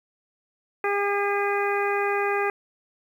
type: harmonic tone with a mistuned harmonic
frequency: 404.1 Hz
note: G#4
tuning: 47 cents flat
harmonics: 1 / 2 / 3 / 4 / 5 / 6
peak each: -25 / -28 / -30 / -31 / -32 / -33 dBFS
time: 0.84-2.5 s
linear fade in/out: 2 ms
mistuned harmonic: 6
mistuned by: +28 cents
effects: 9-bit

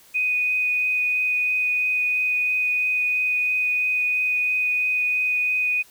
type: tone with vibrato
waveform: sine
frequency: 2489 Hz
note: D#7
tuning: in tune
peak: -19 dBFS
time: 0.14-5.83 s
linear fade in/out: 20 ms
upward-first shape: sine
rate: 3 Hz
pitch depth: 8 cents each way
effects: white hiss -52 dBFS RMS until 5.9 s

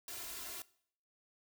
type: noise with comb filter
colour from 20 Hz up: white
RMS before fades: -45 dBFS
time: 0.08-0.62 s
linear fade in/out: 2 ms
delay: 2.9 ms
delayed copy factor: +0.8
effects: noise-tail reverb RT60 0.6 s tail -20 dB re dry

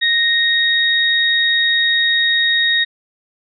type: tone pair together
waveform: sine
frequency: 1864.7 / 3745 Hz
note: A#6 / A#7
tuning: 0 / +7 cents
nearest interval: octave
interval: 1207 cents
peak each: -15 dBFS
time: 0.01-2.85 s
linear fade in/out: 20 ms
effects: none

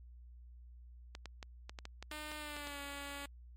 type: clicks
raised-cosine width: 0.2 ms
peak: -28 dBFS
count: 11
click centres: 1.151 / 1.257 / 1.428 / 1.695 / 1.788 / 1.854 / 2.026 / 2.114 / 2.317 / 2.566 / 2.672 s
type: tone with pitch glide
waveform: 5% pulse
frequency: 303 to 282.7 Hz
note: D#4 to C#4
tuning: -46 to +34 cents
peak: -32 dBFS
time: 2.11-3.26 s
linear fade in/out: 5 ms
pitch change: -120 cents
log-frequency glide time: 2.37-2.8 s
effects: added 60 Hz sine -52 dBFS peak until 3.56 s + MP3 64 kbps

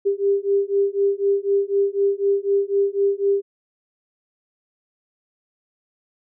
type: beating tone pair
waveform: sine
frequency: 396.4 / 400.4 Hz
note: G4 / G4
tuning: +19 / +37 cents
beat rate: 4 Hz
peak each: -20 dBFS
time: 0.05-3.42 s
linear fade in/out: 20 ms
effects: none

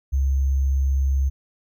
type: tone with sample-and-hold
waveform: sine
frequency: 67.9 Hz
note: C#2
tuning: 35 cents flat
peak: -17 dBFS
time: 0.12-1.3 s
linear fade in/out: 20 ms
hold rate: 6300 Hz
effects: none

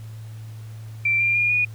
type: tone with pitch steps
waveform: sine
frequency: 2349 / 2385 / 2421 / 2457 Hz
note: D7 / D7 / D#7 / D#7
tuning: 0 / +26 / -48 / -22 cents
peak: -17 dBFS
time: 1.05-1.65 s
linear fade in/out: 5 ms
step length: 150 ms
effects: added 110 Hz sine -34 dBFS peak until 1.74 s + pink hiss -52 dBFS RMS until 1.74 s

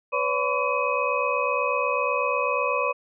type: tone cluster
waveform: sine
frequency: 498.9 / 567 / 1012 / 1134 / 2524 Hz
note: B4 / C#5 / B5 / C#6 / D#7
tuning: +17 / +39 / +42 / +39 / +24 cents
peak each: -28 dBFS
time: 0.12-2.93 s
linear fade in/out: 20 ms
effects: none

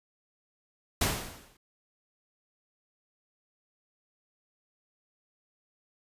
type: noise with exponential decay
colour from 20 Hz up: pink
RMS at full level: -24 dBFS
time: 1.01-1.57 s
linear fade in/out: 5 ms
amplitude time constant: 120 ms
effects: resampled to 32000 Hz

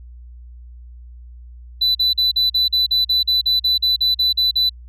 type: tone bursts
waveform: sine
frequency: 3989 Hz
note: B7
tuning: 17 cents sharp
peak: -11 dBFS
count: 16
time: 1.81-4.695 s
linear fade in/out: 10 ms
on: 140 ms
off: 43 ms
effects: tanh soft clip ceiling -12 dBFS + added 60 Hz sine -36 dBFS peak until 4.88 s

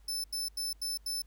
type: tone bursts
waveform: sawtooth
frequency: 5274 Hz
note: E8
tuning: in tune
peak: -30 dBFS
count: 5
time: 0.08-1.22 s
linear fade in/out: 5 ms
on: 160 ms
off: 85 ms
effects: added 50 Hz sine -55 dBFS peak until 1.26 s + pink hiss -70 dBFS RMS until 1.26 s

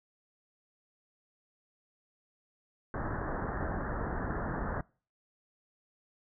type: low-pass noise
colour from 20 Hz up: pink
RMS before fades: -35 dBFS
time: 2.94-4.81 s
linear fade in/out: 2 ms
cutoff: 1800 Hz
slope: 96 dB/octave
effects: noise-tail reverb RT60 0.4 s tail -25 dB re dry

